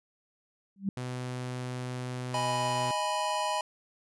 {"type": "tone with exponential growth", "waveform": "sine", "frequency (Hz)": 196, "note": "G3", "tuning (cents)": 0, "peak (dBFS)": -23, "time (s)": [0.76, 0.89], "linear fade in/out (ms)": 2, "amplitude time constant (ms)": 28}
{"type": "tone", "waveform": "sawtooth", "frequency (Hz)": 125.7, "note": "B2", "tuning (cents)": 31, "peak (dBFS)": -30, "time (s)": [0.97, 2.91], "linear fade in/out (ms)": 2}
{"type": "chord", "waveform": "square", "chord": "G# minor", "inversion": "second", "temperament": "equal", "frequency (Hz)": [622.3, 830.6, 987.8], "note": ["D#5", "G#5", "B5"], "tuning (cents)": [0, 0, 0], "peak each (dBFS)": [-35, -34, -32], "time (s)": [2.34, 3.61], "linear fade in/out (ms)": 2}
{"effects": ["resampled to 24000 Hz"]}